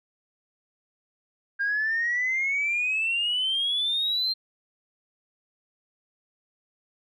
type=exponential sweep; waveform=sine; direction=up; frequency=1600 to 4186 Hz; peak=-22 dBFS; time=1.59-4.34 s; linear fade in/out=20 ms; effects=tanh soft clip ceiling -19 dBFS